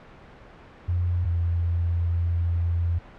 sine tone pair in turn, 88 / 85.45 Hz, F2 / F2, +14 / -37 cents, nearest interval minor second, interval 51 cents, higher first, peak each -21 dBFS, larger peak neither, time 0.88-1.25 / 1.25-2.99 s, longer second, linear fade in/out 10 ms, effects pink hiss -47 dBFS RMS until 3.18 s + low-pass 2000 Hz 12 dB/octave

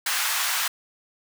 pink high-pass noise, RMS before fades -25 dBFS, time 0.06-0.68 s, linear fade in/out 5 ms, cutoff 1000 Hz, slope 24 dB/octave, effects none

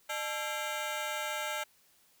15% pulse ring-modulated tone, 738 Hz, F#5, 5 cents flat, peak -24 dBFS, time 0.09-1.64 s, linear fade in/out 10 ms, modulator 132 Hz, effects white hiss -66 dBFS RMS until 2.2 s

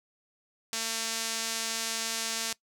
sawtooth tone with band-pass filter, 225.8 Hz, A3, 45 cents sharp, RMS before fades -33 dBFS, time 0.73-2.53 s, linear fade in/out 0 ms, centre 6500 Hz, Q 1.1, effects noise-tail reverb RT60 0.1 s tail -21 dB re dry

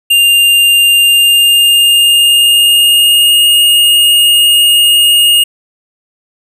square tone with pitch glide, 2800 to 2851 Hz, F7 to F7, +4 to +35 cents, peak -5 dBFS, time 0.1-5.44 s, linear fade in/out 10 ms, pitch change +31 cents, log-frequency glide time 1.01-3.44 s, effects none

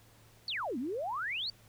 sine exponential two-way sweep, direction down then up, 4705 to 223.9 to 4705 Hz, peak -33 dBFS, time 0.48-1.5 s, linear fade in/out 2 ms, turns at 0.78 s, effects added 111 Hz sine -62 dBFS peak until 1.68 s + pink hiss -62 dBFS RMS until 1.68 s

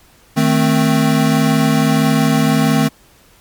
square chord, A diminished, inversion second, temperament equal, 155.56 / 220 / 261.6 Hz, Eb3 / A3 / C4, 0 / 0 / 0 cents, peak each -16 dBFS, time 0.36-2.89 s, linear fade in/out 20 ms, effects pink hiss -49 dBFS RMS until 3.4 s + MP3 96 kbps

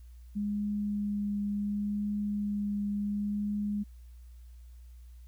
sine tone with vibrato, 205.4 Hz, G#3, 19 cents flat, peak -29 dBFS, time 0.35-3.84 s, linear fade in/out 20 ms, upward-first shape triangle, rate 0.7 Hz, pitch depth 12 cents each way, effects added 60 Hz sine -47 dBFS peak until 5.27 s + white hiss -70 dBFS RMS until 5.27 s

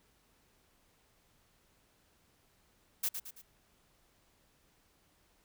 blue noise with echo, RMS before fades -32 dBFS, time 3.03-3.09 s, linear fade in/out 10 ms, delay 110 ms, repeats 3, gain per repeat -7 dB, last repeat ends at 3.42 s, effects pink hiss -70 dBFS RMS until 5.44 s

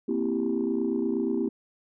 sine chord, C dominant seventh, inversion third, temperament equal, 233.1 / 261.6 / 329.6 / 392 Hz, Bb3 / C4 / E4 / G4, 0 / 0 / 0 / 0 cents, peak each -29 dBFS, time 0.08-1.49 s, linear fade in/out 10 ms, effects tanh soft clip ceiling -17 dBFS

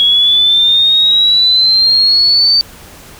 sine exponential sweep, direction up, 3322 to 4600 Hz, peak -6 dBFS, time 0-2.61 s, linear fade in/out 0 ms, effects pink hiss -36 dBFS RMS until 3.19 s

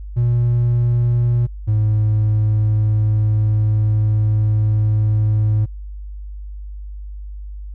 triangle tone pair in turn, 119.8 / 106.8 Hz, A#2 / G#2, +48 / +49 cents, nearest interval major second, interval 199 cents, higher first, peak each -10 dBFS, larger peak neither, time 0.16-1.47 / 1.67-5.66 s, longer second, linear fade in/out 20 ms, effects tanh soft clip ceiling -8 dBFS + added 50 Hz sine -28 dBFS peak until 7.74 s

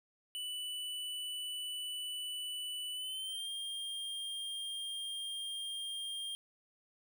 square tone with pitch glide, 2975 to 3207 Hz, F#7 to G7, +9 to +39 cents, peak -39 dBFS, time 0.35-6.35 s, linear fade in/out 0 ms, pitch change +130 cents, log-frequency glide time 2.93-3.49 s, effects none

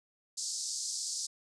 pink band-pass noise, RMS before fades -37 dBFS, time 0.37-1.27 s, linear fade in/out 10 ms, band 4600 to 8600 Hz, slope 48 dB/octave, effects none

